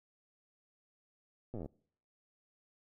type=slowing click train; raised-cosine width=2 ms; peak=-30 dBFS; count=12; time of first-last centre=1.54-1.66 s; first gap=8 ms; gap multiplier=1.06; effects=noise-tail reverb RT60 0.6 s tail -25 dB re dry